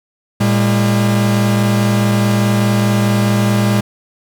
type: tone pair together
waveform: 45% pulse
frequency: 113.65 / 202.5 Hz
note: A#2 / G#3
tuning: -43 / -43 cents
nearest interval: minor seventh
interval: 1000 cents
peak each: -14 dBFS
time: 0.4-3.81 s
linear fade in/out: 10 ms
effects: none